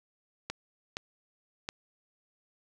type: clicks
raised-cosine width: 0.2 ms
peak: -17 dBFS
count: 3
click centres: 0.5 / 0.969 / 1.689 s
effects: none